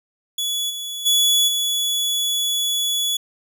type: tone with level steps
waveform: sawtooth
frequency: 3400 Hz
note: G#7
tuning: 40 cents sharp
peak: -18 / -24 / -11 / -16 dBFS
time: 0.38-3.17 s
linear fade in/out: 5 ms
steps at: 0.69 / 1.05 / 1.47 s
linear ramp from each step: 20 ms
effects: none